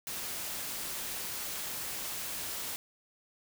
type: noise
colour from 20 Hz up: white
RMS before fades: -38 dBFS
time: 0.07-2.76 s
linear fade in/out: 0 ms
effects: none